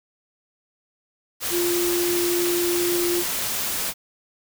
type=tone in noise; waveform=sine; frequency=349.2 Hz; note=F4; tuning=in tune; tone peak=-21 dBFS; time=1.5-3.24 s; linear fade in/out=50 ms; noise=white; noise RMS=-26 dBFS; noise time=1.4-3.94 s; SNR=+2 dB; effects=none